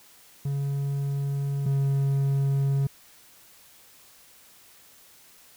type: tone pair in turn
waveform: triangle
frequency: 139.9 / 138.05 Hz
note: C#3 / C#3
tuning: +16 / -7 cents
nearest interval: unison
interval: 23 cents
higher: first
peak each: -23 / -19 dBFS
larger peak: second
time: 0.45-1.66 / 1.66-2.87 s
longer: neither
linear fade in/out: 5 ms
effects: white hiss -54 dBFS RMS until 5.56 s